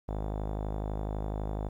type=tone with low-pass filter; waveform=sawtooth; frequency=52 Hz; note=G#1; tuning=3 cents sharp; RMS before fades=-34 dBFS; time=0.08-1.69 s; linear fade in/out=10 ms; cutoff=760 Hz; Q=1.9; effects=11-bit